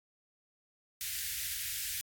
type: band-stop noise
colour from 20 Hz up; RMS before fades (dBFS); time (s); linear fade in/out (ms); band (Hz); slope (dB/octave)
white; -37; 1.01-2.01; 0; 120 to 1600; 48
effects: AAC 64 kbps